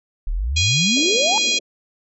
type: exponential sweep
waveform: sine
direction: up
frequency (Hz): 32.96 to 904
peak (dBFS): -19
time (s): 0.27-1.38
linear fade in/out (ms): 0
type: harmonic tone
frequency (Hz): 821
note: G#5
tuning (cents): -20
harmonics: 3 / 4 / 5 / 6 / 7 / 8 / 9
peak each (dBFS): -22 / -21 / -23 / -29 / -27 / -27 / -30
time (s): 0.56-1.59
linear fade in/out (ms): 10
type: band-pass noise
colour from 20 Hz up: pink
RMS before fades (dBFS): -34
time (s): 0.96-1.6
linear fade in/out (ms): 10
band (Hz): 210 to 640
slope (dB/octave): 96
effects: none